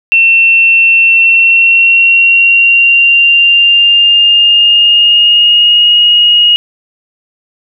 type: tone with pitch glide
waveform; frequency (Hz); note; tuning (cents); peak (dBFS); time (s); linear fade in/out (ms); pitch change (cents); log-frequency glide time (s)
sine; 2700 to 2877; E7 to F#7; +41 to -49; -3; 0.12-6.56; 0; +110; 1.06-5.95
effects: none